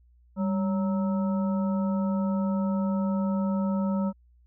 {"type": "harmonic tone with a mistuned harmonic", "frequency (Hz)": 186.2, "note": "F#3", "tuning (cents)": 11, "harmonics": [1, 3, 5, 7], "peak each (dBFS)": [-24, -34, -38, -41], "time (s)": [0.36, 4.13], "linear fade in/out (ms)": 50, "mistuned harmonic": 1, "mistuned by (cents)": 100, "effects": ["added 60 Hz sine -56 dBFS peak until 4.46 s"]}